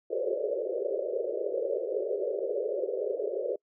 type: band-pass noise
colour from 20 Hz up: white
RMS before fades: -31 dBFS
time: 0.1-3.56 s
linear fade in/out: 5 ms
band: 370 to 590 Hz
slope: 96 dB/octave
effects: noise-tail reverb RT60 0.1 s tail -26 dB re dry